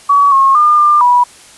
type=tone with pitch steps; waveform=sine; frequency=1134 / 1084 / 1206 / 1196 / 977 Hz; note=C#6 / C#6 / D6 / D6 / B5; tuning=+39 / -39 / +46 / +31 / -19 cents; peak=-5 dBFS; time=0.09-1.24 s; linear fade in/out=10 ms; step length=230 ms; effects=white hiss -39 dBFS RMS until 1.57 s + resampled to 24000 Hz